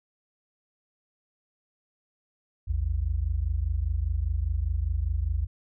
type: tone pair together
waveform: sine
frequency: 56.22 / 81.2 Hz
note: A1 / E2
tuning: +38 / -26 cents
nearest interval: tritone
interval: 636 cents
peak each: -27 dBFS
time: 2.67-5.47 s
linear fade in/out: 20 ms
effects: none